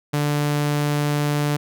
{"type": "tone", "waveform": "sawtooth", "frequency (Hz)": 146.83, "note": "D3", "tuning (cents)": 0, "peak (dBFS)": -15, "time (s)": [0.13, 1.57], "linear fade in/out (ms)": 10, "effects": []}